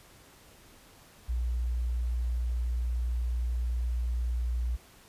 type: tone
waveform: sine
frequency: 60 Hz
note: B1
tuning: 49 cents flat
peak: -27 dBFS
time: 1.28-4.77 s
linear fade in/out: 20 ms
effects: pink hiss -56 dBFS RMS until 5.08 s + resampled to 32000 Hz